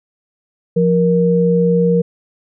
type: tone pair together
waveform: sine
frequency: 174.61 / 470.2 Hz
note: F3 / A#4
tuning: 0 / +15 cents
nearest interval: octave + perfect fourth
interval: 1715 cents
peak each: -13 dBFS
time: 0.76-2.02 s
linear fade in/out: 10 ms
effects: none